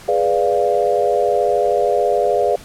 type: chord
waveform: sine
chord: G# diminished seventh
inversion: none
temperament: equal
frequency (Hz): 415.3 / 493.9 / 587.3 / 698.5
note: G#4 / B4 / D5 / F5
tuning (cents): 0 / 0 / 0 / 0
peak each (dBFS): -19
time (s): 0.08-2.56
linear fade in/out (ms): 5
effects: pink hiss -40 dBFS RMS until 2.64 s + low-pass 12000 Hz 12 dB/octave